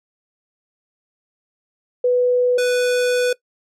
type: tone pair in turn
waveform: sine / square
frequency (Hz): 494.7 / 494.7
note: B4 / B4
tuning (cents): +3 / +3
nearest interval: unison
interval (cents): 0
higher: neither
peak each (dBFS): -13 / -16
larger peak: first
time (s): 2.04-2.58 / 2.58-3.33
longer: second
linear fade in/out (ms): 5
effects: noise-tail reverb RT60 0.1 s tail -20 dB re dry + low-pass 10000 Hz 12 dB/octave